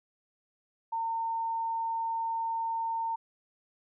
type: tone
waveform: sine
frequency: 910 Hz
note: A#5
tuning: 42 cents flat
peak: -29 dBFS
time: 0.92-3.16 s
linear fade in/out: 10 ms
effects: none